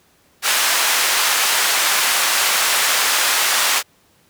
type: band-pass noise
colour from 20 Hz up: pink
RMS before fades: -17 dBFS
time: 0.42-3.83 s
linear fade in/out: 50 ms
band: 1100 to 14000 Hz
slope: 12 dB/octave
effects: pink hiss -56 dBFS RMS until 4.29 s + high-pass 80 Hz 12 dB/octave